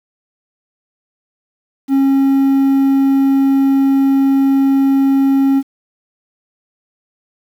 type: tone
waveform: triangle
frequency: 272.1 Hz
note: C#4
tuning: 32 cents flat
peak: -7 dBFS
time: 1.88-5.63 s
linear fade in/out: 50 ms
effects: 7-bit